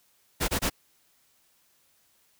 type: noise bursts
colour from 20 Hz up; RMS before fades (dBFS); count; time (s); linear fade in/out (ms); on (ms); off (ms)
pink; -26; 3; 0.4-0.7; 20; 84; 24
effects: white hiss -66 dBFS RMS until 2.39 s